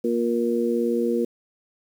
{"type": "harmonic tone", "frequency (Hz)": 118, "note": "A#2", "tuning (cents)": 22, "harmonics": [2, 3, 4], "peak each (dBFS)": [-24, -25, -24], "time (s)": [0.04, 1.25], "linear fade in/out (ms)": 5, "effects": ["8-bit"]}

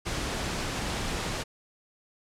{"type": "low-pass noise", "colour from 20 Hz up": "pink", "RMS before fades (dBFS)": -32, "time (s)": [0.05, 1.44], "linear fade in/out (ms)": 20, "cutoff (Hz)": 7700, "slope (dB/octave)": 12, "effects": ["low-pass 12000 Hz 12 dB/octave"]}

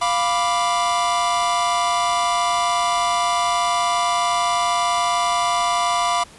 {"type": "chord", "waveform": "45% pulse", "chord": "B diminished", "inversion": "second", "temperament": "equal", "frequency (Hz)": [698.5, 987.8, 1174.7], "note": ["F5", "B5", "D6"], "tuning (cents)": [0, 0, 0], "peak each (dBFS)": -22, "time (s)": [0.01, 6.24], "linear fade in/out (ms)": 10, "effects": ["pink hiss -45 dBFS RMS until 6.38 s", "resampled to 24000 Hz"]}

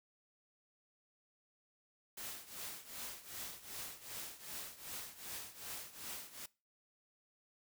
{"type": "noise with tremolo", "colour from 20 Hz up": "white", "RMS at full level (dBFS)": -44, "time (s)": [2.17, 6.46], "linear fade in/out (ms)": 5, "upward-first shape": "triangle", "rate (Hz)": 2.6, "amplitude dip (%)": 85, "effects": ["noise-tail reverb RT60 0.3 s tail -22 dB re dry"]}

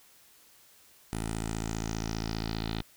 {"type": "tone with low-pass filter sweep", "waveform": "10% pulse", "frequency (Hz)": 55, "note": "A1", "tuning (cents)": 0, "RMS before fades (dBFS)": -34, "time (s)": [1.13, 2.82], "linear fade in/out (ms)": 0, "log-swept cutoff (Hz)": [10000, 3800], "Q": 4.2, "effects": ["white hiss -59 dBFS RMS until 2.96 s"]}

